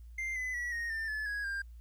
triangle tone with pitch steps, 2093 / 2014 / 1937.1 / 1863.6 / 1792.8 / 1724.8 / 1659.3 / 1596.3 Hz, C7 / B6 / B6 / A#6 / A6 / A6 / G#6 / G6, 0 / +33 / -34 / -1 / +32 / -35 / -2 / +31 cents, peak -32 dBFS, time 0.18-1.62 s, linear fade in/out 5 ms, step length 180 ms, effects added 58 Hz sine -47 dBFS peak until 1.8 s + white hiss -75 dBFS RMS until 1.8 s

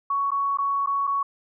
sine tone with dropouts, 1116 Hz, C#6, 11 cents sharp, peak -21 dBFS, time 0.1-1.23 s, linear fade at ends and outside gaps 5 ms, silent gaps 0.307-0.316 / 0.573-0.585 / 0.862-0.871 / 1.071-1.074 s, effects none

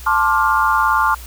sine chord, D minor seventh, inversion second, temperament just, 881 / 1057.2 / 1174.7 / 1409.6 Hz, A5 / C6 / D6 / F6, +2 / +18 / 0 / +16 cents, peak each -18 dBFS, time 0.06-1.15 s, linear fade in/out 10 ms, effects added 60 Hz sine -33 dBFS peak until 1.26 s + white hiss -39 dBFS RMS until 1.26 s

